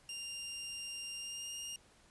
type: tone with pitch glide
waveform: 20% pulse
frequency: 2794 to 2826 Hz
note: F7 to F7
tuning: 0 to +20 cents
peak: -36 dBFS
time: 0.09-1.76 s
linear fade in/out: 2 ms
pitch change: +20 cents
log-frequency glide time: 1.16-1.54 s
effects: pink hiss -65 dBFS RMS until 2.1 s + resampled to 24000 Hz